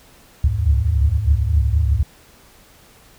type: tone cluster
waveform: sine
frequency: 67.5 / 70.8 / 74.4 / 78.9 / 105.2 Hz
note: C#2 / C#2 / D2 / D#2 / G#2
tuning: -45 / +37 / +23 / +25 / +23 cents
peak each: -20 dBFS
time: 0.44-2.03 s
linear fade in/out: 5 ms
effects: tanh soft clip ceiling -3 dBFS + pink hiss -49 dBFS RMS until 3.18 s